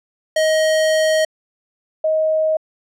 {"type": "tone pair in turn", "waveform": ["square", "sine"], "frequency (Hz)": [629, 629], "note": ["D#5", "D#5"], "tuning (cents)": [19, 19], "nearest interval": "unison", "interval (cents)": 0, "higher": "neither", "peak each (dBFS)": -14, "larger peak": "neither", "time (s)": [[0.36, 1.25], [2.04, 2.57]], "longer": "first", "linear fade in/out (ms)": 5, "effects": ["low-pass 9000 Hz 12 dB/octave"]}